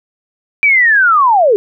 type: linear sweep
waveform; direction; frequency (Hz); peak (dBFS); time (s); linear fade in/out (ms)
sine; down; 2355 to 385.5; -6; 0.63-1.56; 0
effects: none